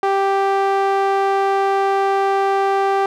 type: tone with band-pass filter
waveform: sawtooth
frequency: 392 Hz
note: G4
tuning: in tune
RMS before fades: -17 dBFS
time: 0.03-3.06 s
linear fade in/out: 2 ms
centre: 790 Hz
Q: 1.3
effects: none